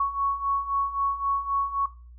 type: beating tone pair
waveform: sine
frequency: 1108.7 / 1112.5 Hz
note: C#6 / C#6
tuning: 0 / +6 cents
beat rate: 3.8 Hz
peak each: -29 / -24 dBFS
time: 0-1.86 s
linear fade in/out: 5 ms
effects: noise-tail reverb RT60 0.4 s tail -19 dB re dry + added 60 Hz sine -44 dBFS peak until 2.18 s